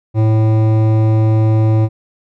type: tone with hard clipping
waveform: triangle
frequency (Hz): 109.8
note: A2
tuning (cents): -3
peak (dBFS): -11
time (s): 0.14-1.89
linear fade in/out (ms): 50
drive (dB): 17
effects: none